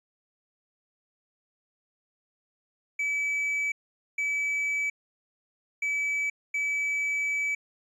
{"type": "tone bursts at uneven times", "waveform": "triangle", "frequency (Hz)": 2295, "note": "D7", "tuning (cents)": -40, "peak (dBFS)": -24, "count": 4, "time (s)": [[2.99, 3.72], [4.18, 4.9], [5.82, 6.3], [6.54, 7.55]], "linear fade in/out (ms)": 5, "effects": ["resampled to 24000 Hz"]}